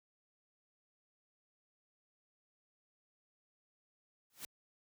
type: noise with exponential growth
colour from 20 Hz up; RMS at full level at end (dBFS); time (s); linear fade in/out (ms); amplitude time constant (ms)
white; -41; 4.3-4.45; 1; 31
effects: high-pass 60 Hz 12 dB/octave